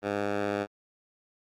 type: tone with band-pass filter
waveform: 10% pulse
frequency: 101.8 Hz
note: G#2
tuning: 34 cents flat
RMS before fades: -30 dBFS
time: 0.02-0.67 s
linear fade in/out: 50 ms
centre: 790 Hz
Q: 0.57
effects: Opus 32 kbps